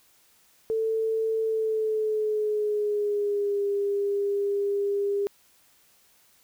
sine tone with pitch glide, 444.3 to 402.7 Hz, A4 to G4, +17 to +47 cents, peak -23 dBFS, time 0.7-5.27 s, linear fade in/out 0 ms, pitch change -170 cents, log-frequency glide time 1.42-3.64 s, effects white hiss -61 dBFS RMS until 6.43 s

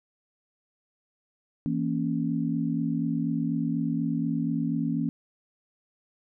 sine chord, A# diminished, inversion second, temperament equal, 164.81 / 233.1 / 277.2 Hz, E3 / A#3 / C#4, 0 / 0 / 0 cents, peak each -29 dBFS, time 1.66-5.09 s, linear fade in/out 0 ms, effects none

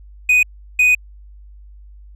triangle tone bursts at uneven times, 2489 Hz, D#7, in tune, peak -8 dBFS, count 2, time 0.29-0.43 / 0.79-0.95 s, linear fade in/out 5 ms, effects added 50 Hz sine -38 dBFS peak until 2.15 s

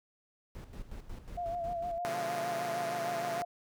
brown noise with tremolo, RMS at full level -43 dBFS, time 0.55-1.98 s, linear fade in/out 0 ms, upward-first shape square, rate 5.5 Hz, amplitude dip 65%
sine tone with vibrato, 689 Hz, F5, 24 cents flat, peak -33 dBFS, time 1.37-3.45 s, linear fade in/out 10 ms, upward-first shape sine, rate 6.5 Hz, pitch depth 46 cents each way
5% pulse chord, B diminished seventh, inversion none, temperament equal, 123.47 / 146.83 / 174.61 / 207.7 Hz, B2 / D3 / F3 / Ab3, 0 / 0 / 0 / 0 cents, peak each -32 dBFS, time 2.05-3.42 s, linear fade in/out 0 ms
effects none

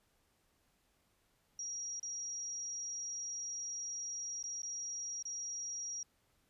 sine tone with dropouts, 5690 Hz, F8, 31 cents sharp, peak -39 dBFS, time 1.59-6.03 s, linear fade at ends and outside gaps 2 ms, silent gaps 1.997-2.029 / 4.428-4.439 / 4.62-4.631 / 5.226-5.253 s, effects pink hiss -75 dBFS RMS until 6.49 s + resampled to 32000 Hz

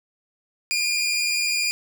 20% pulse tone pair together, 2402 / 2482 Hz, D7 / D#7, +38 / -5 cents, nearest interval minor second, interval 57 cents, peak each -17 / -23 dBFS, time 0.71-1.71 s, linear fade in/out 0 ms, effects none

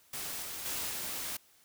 white noise with level steps, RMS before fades -39 / -41 / -36 / -38 dBFS, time 0.13-1.37 s, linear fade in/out 5 ms, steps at 0.42 / 0.65 / 0.89 s, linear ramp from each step 10 ms, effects white hiss -64 dBFS RMS until 1.64 s

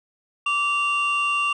triangle tone pair together, 1164.6 / 2770 Hz, D6 / F7, -15 / -15 cents, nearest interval octave + minor third, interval 1500 cents, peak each -21 / -20 dBFS, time 0.46-1.53 s, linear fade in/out 5 ms, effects tanh soft clip ceiling -11 dBFS + resampled to 24000 Hz

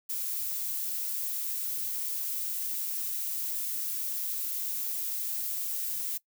violet noise, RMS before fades -33 dBFS, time 0.09-6.18 s, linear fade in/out 10 ms, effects noise-tail reverb RT60 0.1 s tail -20 dB re dry

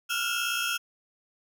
35% pulse tone cluster, 1378 / 1436 / 2627 / 3237 Hz, F6 / F6 / E7 / G#7, -24 / +48 / -7 / -45 cents, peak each -31 dBFS, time 0.09-0.78 s, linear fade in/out 20 ms, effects none

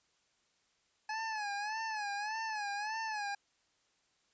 25% pulse tone with vibrato, 850 Hz, G#5, 40 cents sharp, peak -32 dBFS, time 1.09-3.35 s, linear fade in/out 5 ms, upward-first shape sine, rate 1.7 Hz, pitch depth 93 cents each way, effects white hiss -74 dBFS RMS until 4.33 s + resampled to 16000 Hz

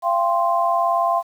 sine chord, F suspended second, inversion none, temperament equal with one note detuned, 684.9 / 784 / 1046.5 Hz, F5 / G5 / C6, -34 / 0 / 0 cents, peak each -19 / -24 / -20 dBFS, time 0.02-1.23 s, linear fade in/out 50 ms, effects 8-bit

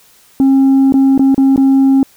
sine tone with dropouts, 269.6 Hz, C#4, 48 cents flat, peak -3 dBFS, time 0.4-2.03 s, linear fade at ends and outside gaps 1 ms, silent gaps 0.923-0.94 / 1.178-1.194 / 1.345-1.379 / 1.561-1.577 s, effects tanh soft clip ceiling -5 dBFS + white hiss -47 dBFS RMS until 2.16 s

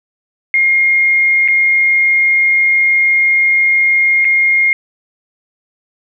sine tone with dropouts, 2133 Hz, C7, 33 cents sharp, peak -8 dBFS, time 0.54-4.73 s, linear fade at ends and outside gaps 1 ms, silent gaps 1.478-1.484 / 4.246-4.251 s, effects none

